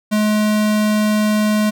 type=tone; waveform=square; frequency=212.3 Hz; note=G#3; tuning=38 cents sharp; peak=-14 dBFS; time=0.11-1.71 s; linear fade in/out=20 ms; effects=none